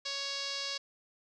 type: tone with low-pass filter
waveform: 5% pulse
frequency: 556 Hz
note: C#5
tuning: 5 cents sharp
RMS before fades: -37 dBFS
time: 0.05-0.78 s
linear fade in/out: 10 ms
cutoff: 4900 Hz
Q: 3
effects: none